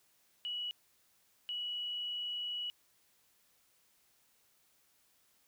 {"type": "tone bursts at uneven times", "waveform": "sine", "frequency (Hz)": 2932, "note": "F#7", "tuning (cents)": -16, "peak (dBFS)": -36, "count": 2, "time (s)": [[0.45, 0.71], [1.49, 2.7]], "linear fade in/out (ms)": 0, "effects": ["white hiss -71 dBFS RMS until 5.47 s"]}